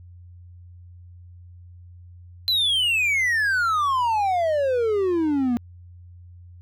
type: exponential sweep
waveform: triangle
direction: down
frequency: 4093 to 233.1 Hz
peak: -17 dBFS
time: 2.48-5.57 s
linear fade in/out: 0 ms
effects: added 88 Hz sine -42 dBFS peak until 6.61 s